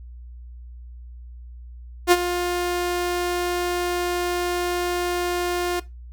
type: tone with ADSR envelope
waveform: sawtooth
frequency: 353.6 Hz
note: F4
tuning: 22 cents sharp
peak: -6 dBFS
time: 2.07-5.8 s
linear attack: 47 ms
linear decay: 41 ms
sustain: -12 dB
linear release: 8 ms
effects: noise-tail reverb RT60 0.2 s tail -17 dB re dry + added 60 Hz sine -37 dBFS peak until 6.12 s